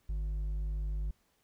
sine tone with hard clipping, 51.1 Hz, G#1, 27 cents flat, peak -33 dBFS, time 0.09-1.11 s, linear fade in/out 5 ms, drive 4 dB, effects pink hiss -73 dBFS RMS until 1.43 s

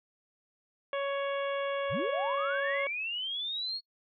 harmonic tone, 557 Hz, C#5, 8 cents sharp, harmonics 1 / 2 / 3 / 4 / 5 / 6, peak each -31 / -37 / -41 / -43 / -45 / -47 dBFS, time 0.93-2.87 s, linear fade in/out 2 ms
sine linear sweep, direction up, 52.3 to 4365 Hz, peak -32 dBFS, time 1.89-3.81 s, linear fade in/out 50 ms
effects noise-tail reverb RT60 0.1 s tail -26 dB re dry

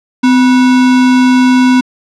sine tone with sample-and-hold, 254.7 Hz, C4, 46 cents flat, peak -4 dBFS, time 0.23-1.81 s, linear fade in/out 10 ms, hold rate 1225 Hz, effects low-pass 5000 Hz 12 dB/octave

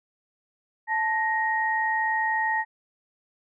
sine tone pair together, 877.1 / 1873 Hz, A5 / A#6, -6 / +8 cents, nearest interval octave + minor second, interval 1314 cents, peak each -25 dBFS, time 0.87-2.65 s, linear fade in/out 50 ms, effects none

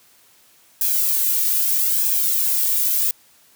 violet noise with flanger, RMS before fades -19 dBFS, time 0.81-3.11 s, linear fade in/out 2 ms, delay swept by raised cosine 1.2 to 2.15 ms, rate 0.79 Hz, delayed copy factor +0.85, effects white hiss -54 dBFS RMS until 3.55 s + high-pass 60 Hz 12 dB/octave

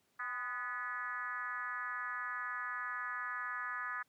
sine tone with frequency modulation, 1479 Hz, F#6, 1 cent flat, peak -37 dBFS, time 0.19-4.03 s, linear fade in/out 10 ms, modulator 236 Hz, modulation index 1.7, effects pink hiss -75 dBFS RMS until 4.08 s + high-pass 150 Hz 12 dB/octave

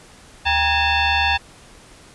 sine tone with frequency modulation, 942 Hz, A#5, 18 cents sharp, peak -15 dBFS, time 0.45-1.38 s, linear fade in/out 20 ms, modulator 868 Hz, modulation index 3.2, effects pink hiss -46 dBFS RMS until 2.14 s + resampled to 24000 Hz

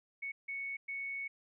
sine tone bursts at uneven times, 2217 Hz, C#7, in tune, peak -37 dBFS, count 3, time 0.22-0.32 / 0.48-0.77 / 0.88-1.28 s, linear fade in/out 10 ms, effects none

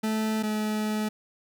40% pulse tone pair in turn, 218.2 / 214 Hz, A3 / A3, -14 / -48 cents, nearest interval unison, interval 34 cents, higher first, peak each -24 / -25 dBFS, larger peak first, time 0.03-0.43 / 0.43-1.09 s, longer second, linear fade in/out 10 ms, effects none

